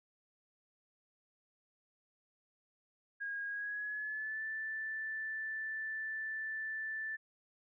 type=tone with pitch glide; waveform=sine; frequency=1634 to 1761.4 Hz; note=G#6 to A6; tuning=-29 to +1 cents; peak=-37 dBFS; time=3.2-7.17 s; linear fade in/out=20 ms; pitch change=+130 cents; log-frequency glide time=3.46-4.43 s; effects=none